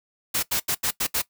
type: noise bursts at uneven times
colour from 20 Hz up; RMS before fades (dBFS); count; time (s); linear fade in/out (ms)
white; -24; 6; 0.34-0.43 / 0.51-0.6 / 0.68-0.75 / 0.83-0.91 / 1-1.07 / 1.14-1.22; 10
effects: noise-tail reverb RT60 0.1 s tail -18 dB re dry